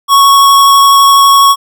square tone with vibrato, 1108.7 Hz, C#6, in tune, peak -3 dBFS, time 0.08-1.56 s, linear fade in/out 50 ms, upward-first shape sine, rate 12 Hz, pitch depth 9 cents each way, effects none

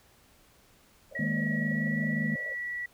white band-pass noise, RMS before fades -46 dBFS, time 1.11-2.55 s, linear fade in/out 10 ms, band 490 to 630 Hz, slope 96 dB/octave
sine tone with pitch glide, 1917 to 1943.8 Hz, A#6 to B6, +48 to -28 cents, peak -32 dBFS, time 1.15-2.86 s, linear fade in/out 5 ms, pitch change +24 cents, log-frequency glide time 1.56-1.99 s
sine chord, D# suspended fourth, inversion none, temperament equal, 155.56 / 207.7 / 233.1 Hz, D#3 / G#3 / A#3, 0 / 0 / 0 cents, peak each -32 dBFS, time 1.19-2.36 s, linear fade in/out 5 ms
effects pink hiss -61 dBFS RMS until 2.93 s

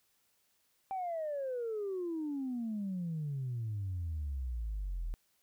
sine exponential sweep, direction down, 784 to 38.89 Hz, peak -33 dBFS, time 0.91-5.14 s, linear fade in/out 0 ms, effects tanh soft clip ceiling -31 dBFS + white hiss -74 dBFS RMS until 5.42 s

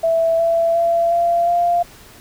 sine tone with pitch steps, 659.3 / 668.1 / 677.1 / 686.1 / 695.3 Hz, E5 / E5 / E5 / F5 / F5, 0 / +23 / +46 / -31 / -8 cents, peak -13 dBFS, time 0.03-1.83 s, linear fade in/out 10 ms, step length 360 ms, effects pink hiss -43 dBFS RMS until 2.2 s

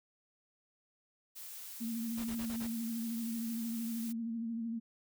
blue noise, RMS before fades -47 dBFS, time 1.35-4.13 s, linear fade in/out 20 ms
sine tone with vibrato, 229.2 Hz, A#3, 29 cents flat, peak -35 dBFS, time 1.8-4.8 s, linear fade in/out 20 ms, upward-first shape sine, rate 13 Hz, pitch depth 39 cents each way
pink noise bursts, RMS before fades -47 dBFS, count 5, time 2.17-2.673 s, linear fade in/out 10 ms, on 75 ms, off 32 ms
effects none

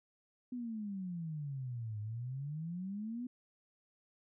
sine exponential two-way sweep, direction down then up, 252.9 to 103.83 to 252.9 Hz, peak -38 dBFS, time 0.52-3.27 s, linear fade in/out 5 ms, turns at 2 s, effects none

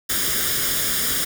white noise with comb filter, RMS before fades -22 dBFS, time 0.09-1.25 s, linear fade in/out 10 ms, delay 0.58 ms, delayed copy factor +0.7, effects none

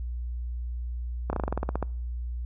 slowing click train, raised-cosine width 1 ms, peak -14 dBFS, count 12, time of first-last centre 1.3-1.827 s, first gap 30 ms, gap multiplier 1.09, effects noise-tail reverb RT60 0.6 s tail -26 dB re dry + added 60 Hz sine -30 dBFS peak until 2.45 s

